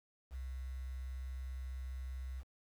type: tone with quantisation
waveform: sine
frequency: 64.7 Hz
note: C2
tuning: 19 cents flat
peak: -40 dBFS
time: 0.3-2.44 s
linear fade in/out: 50 ms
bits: 10
effects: none